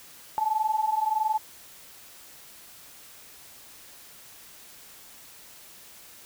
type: tone pair together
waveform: sine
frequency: 853.5 / 875 Hz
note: G#5 / A5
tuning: +47 / -10 cents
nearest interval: unison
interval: 43 cents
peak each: -27 / -25 dBFS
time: 0.38-1.38 s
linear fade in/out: 0 ms
effects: white hiss -49 dBFS RMS until 6.25 s

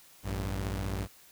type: tone pair together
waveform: sawtooth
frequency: 55.92 / 97 Hz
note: A1 / G2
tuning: +29 / -18 cents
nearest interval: minor seventh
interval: 953 cents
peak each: -31 / -30 dBFS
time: 0.23-1.08 s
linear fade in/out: 50 ms
effects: white hiss -57 dBFS RMS until 1.31 s

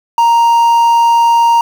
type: tone with quantisation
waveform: triangle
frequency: 932.3 Hz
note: A#5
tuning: in tune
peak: -4 dBFS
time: 0.18-1.61 s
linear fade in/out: 2 ms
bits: 5
effects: none

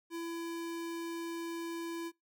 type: tone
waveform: square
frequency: 335.2 Hz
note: E4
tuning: 29 cents sharp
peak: -38 dBFS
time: 0.1-2.12 s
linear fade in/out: 50 ms
effects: noise-tail reverb RT60 0.2 s tail -26 dB re dry

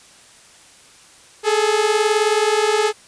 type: beating tone pair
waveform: sawtooth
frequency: 417.3 / 436.3 Hz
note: G#4 / A4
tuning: +8 / -15 cents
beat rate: 19 Hz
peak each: -14 dBFS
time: 1.43-2.93 s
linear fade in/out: 50 ms
effects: white hiss -47 dBFS RMS until 3.07 s + resampled to 22050 Hz

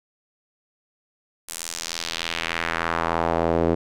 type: tone with band-pass filter sweep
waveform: sawtooth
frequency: 83.3 Hz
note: E2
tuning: 19 cents sharp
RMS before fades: -25 dBFS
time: 1.48-3.75 s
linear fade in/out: 10 ms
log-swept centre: 9800 to 400 Hz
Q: 1.5
effects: none

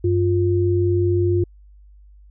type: tone pair together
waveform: sine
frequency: 96.14 / 351 Hz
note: G2 / F4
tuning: -33 / +9 cents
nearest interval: octave + minor seventh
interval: 2242 cents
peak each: -18 dBFS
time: 0.04-1.44 s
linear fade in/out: 5 ms
effects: added 50 Hz sine -44 dBFS peak until 2.3 s

